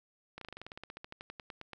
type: slowing click train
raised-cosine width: 0.3 ms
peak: -28 dBFS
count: 21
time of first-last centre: 0.38-1.733 s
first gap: 33 ms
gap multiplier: 1.07
effects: none